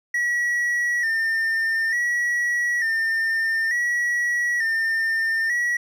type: tone with vibrato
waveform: triangle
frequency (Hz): 1864.7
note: A#6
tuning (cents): 0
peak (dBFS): -18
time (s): 0.14-5.77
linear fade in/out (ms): 5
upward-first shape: square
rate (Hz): 0.56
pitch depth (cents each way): 56
effects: none